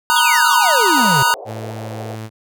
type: chord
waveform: square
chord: B major seventh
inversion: third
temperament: equal with one note detuned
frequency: 932.3 / 978.1 / 1244.5 / 1480 Hz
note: A#5 / B5 / D#6 / F#6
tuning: 0 / -17 / 0 / 0 cents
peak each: -17 / -20 / -20 / -18 dBFS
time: 0.1-1.34 s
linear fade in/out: 0 ms
type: exponential sweep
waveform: square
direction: down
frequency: 3520 to 123.47 Hz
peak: -18 dBFS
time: 0.16-1.23 s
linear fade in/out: 5 ms
type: band-pass noise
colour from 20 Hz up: white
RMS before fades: -33 dBFS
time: 0.97-2.15 s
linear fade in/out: 0 ms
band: 400 to 770 Hz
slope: 48 dB/octave
type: tone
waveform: sawtooth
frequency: 110 Hz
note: A2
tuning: in tune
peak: -23 dBFS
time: 1.45-2.3 s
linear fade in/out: 50 ms
effects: none